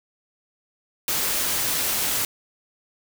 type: noise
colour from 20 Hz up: white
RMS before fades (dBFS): -24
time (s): 1.08-2.25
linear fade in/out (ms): 2
effects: none